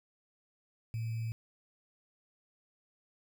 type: tone with sample-and-hold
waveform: sine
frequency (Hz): 113.4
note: A#2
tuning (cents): -47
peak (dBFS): -33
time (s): 0.94-1.32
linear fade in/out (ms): 0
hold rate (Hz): 2450
effects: none